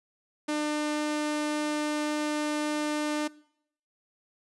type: tone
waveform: sawtooth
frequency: 300.3 Hz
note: D4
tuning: 39 cents sharp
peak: -23 dBFS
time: 0.48-3.28 s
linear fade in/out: 10 ms
effects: noise-tail reverb RT60 0.7 s tail -22 dB re dry + resampled to 24000 Hz